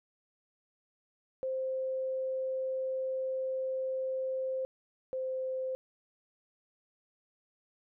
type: tone pair in turn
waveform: sine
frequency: 523.3 / 520 Hz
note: C5 / C5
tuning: 0 / -11 cents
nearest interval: unison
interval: 11 cents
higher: first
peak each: -31 / -32 dBFS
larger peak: first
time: 1.43-4.65 / 5.13-5.75 s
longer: first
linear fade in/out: 0 ms
effects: none